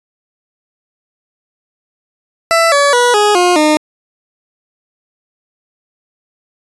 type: tone with pitch steps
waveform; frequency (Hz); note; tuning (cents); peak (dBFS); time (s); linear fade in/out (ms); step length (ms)
20% pulse; 665 / 569 / 486.8 / 416.5 / 356.4 / 304.9; E5 / C#5 / B4 / G#4 / F4 / D#4; +15 / +45 / -25 / +5 / +35 / -35; -3; 2.51-3.77; 0; 210
effects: resampled to 24000 Hz